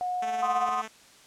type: tone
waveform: sine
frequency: 725 Hz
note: F#5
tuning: 35 cents flat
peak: -27 dBFS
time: 0.01-0.69 s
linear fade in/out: 0 ms
type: tone with tremolo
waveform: 5% pulse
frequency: 220 Hz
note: A3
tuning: in tune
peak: -24 dBFS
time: 0.22-0.88 s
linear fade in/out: 5 ms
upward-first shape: sine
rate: 18 Hz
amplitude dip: 45%
type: chord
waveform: sine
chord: C diminished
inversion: second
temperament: equal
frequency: 740 / 1046.5 / 1244.5 Hz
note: Gb5 / C6 / Eb6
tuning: 0 / 0 / 0 cents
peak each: -30 dBFS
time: 0.42-0.82 s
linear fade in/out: 10 ms
effects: white hiss -54 dBFS RMS until 1.26 s + low-pass 8000 Hz 12 dB/octave